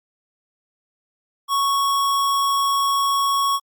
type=tone; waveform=square; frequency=1108.7 Hz; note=C#6; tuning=in tune; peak=-18 dBFS; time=1.48-3.6 s; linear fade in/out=50 ms; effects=Opus 48 kbps